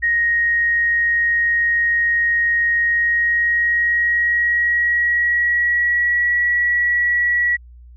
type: tone with pitch glide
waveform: sine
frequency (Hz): 1873 to 1932.3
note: A#6 to B6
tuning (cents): +8 to -38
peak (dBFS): -14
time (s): 0.02-7.57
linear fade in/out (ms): 20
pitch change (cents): +54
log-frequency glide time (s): 2.77-6.38
effects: added 60 Hz sine -39 dBFS peak until 7.96 s